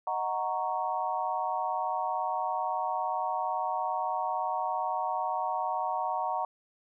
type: chord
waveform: sine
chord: D# minor seventh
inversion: none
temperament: equal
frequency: 622.3 / 740 / 932.3 / 1108.7 Hz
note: D#5 / F#5 / A#5 / C#6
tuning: 0 / 0 / 0 / 0 cents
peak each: -38 / -32 / -32 / -36 dBFS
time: 0.07-6.45 s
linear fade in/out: 2 ms
effects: none